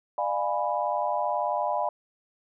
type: chord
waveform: sine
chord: D diminished seventh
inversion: none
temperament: equal with one note detuned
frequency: 600 / 698.5 / 830.6 / 987.8 Hz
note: D5 / F5 / Ab5 / Cb6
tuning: +37 / 0 / 0 / 0 cents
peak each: -30 dBFS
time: 0.18-1.89 s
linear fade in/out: 2 ms
effects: none